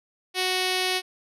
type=tone with notch filter; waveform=5% pulse; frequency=370 Hz; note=F#4; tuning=in tune; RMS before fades=-25 dBFS; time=0.34-1.02 s; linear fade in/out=50 ms; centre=1300 Hz; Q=1.4; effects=low-pass 10000 Hz 12 dB/octave